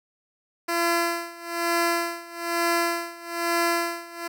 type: tone with tremolo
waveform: 10% pulse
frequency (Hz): 340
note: F4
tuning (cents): -46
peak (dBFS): -12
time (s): 0.68-4.28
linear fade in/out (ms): 10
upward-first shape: sine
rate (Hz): 1.1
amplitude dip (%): 90
effects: none